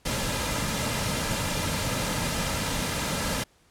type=noise with comb filter; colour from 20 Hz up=pink; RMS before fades=-28 dBFS; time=0.05-3.44 s; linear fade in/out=10 ms; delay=2.7 ms; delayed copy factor=-0.5; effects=pink hiss -62 dBFS RMS until 3.7 s + low-pass 11000 Hz 12 dB/octave